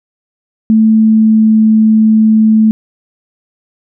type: tone with pitch glide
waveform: sine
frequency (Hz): 219.9 to 218.6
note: A3 to A3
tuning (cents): -1 to -11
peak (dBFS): -4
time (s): 0.7-2.71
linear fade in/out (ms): 0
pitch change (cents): -10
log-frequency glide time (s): 0.88-1.58
effects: none